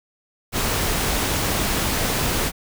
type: noise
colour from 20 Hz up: pink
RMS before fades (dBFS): -22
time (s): 0.52-2.52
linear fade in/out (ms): 50
effects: none